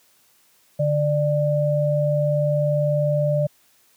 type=tone pair together; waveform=sine; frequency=146.6 / 593.6 Hz; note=D3 / D5; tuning=-3 / +18 cents; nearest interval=2 octaves; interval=2421 cents; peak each=-20 dBFS; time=0.79-3.47 s; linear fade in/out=10 ms; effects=white hiss -59 dBFS RMS until 3.96 s + high-pass 80 Hz 12 dB/octave